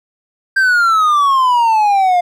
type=exponential sweep; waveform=triangle; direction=down; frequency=1589 to 698.5 Hz; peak=-7 dBFS; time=0.56-2.21 s; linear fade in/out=10 ms; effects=none